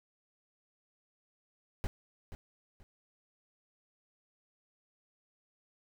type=noise with echo; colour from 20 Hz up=brown; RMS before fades=-33 dBFS; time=1.84-1.87 s; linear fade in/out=0 ms; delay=480 ms; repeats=2; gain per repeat=-11 dB; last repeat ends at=2.83 s; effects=none